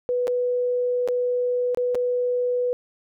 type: tone with dropouts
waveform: sine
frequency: 493.2 Hz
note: B4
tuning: 2 cents flat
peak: -20 dBFS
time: 0.09-2.73 s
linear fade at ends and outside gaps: 0 ms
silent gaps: 0.271-0.279 / 1.076-1.086 / 1.747-1.773 / 1.947-1.953 s
effects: none